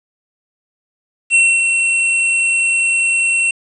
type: tone with ADSR envelope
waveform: square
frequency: 2715 Hz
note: F7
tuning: 50 cents flat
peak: -8 dBFS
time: 1.3-3.51 s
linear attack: 46 ms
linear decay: 260 ms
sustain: -5 dB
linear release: 4 ms
effects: resampled to 22050 Hz + 7-bit